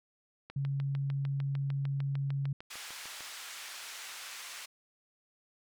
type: click train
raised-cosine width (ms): 0.3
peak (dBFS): -29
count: 19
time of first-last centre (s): 0.5-3.207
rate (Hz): 6.65
type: tone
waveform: sine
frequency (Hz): 138.59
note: C#3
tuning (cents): 0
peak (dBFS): -30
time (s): 0.56-2.53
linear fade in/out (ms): 5
type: band-pass noise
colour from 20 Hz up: pink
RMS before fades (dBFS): -45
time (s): 2.7-4.66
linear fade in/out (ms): 10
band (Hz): 1500 to 10000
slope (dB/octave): 12
effects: none